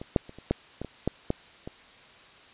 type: clicks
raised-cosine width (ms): 2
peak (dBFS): -24 / -7 / -30 / -30 / -10 / -20 / -23 / -11 / -11 / -23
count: 10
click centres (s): 0.015 / 0.162 / 0.294 / 0.386 / 0.51 / 0.816 / 0.847 / 1.076 / 1.304 / 1.675
effects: white hiss -52 dBFS RMS until 2.53 s + resampled to 8000 Hz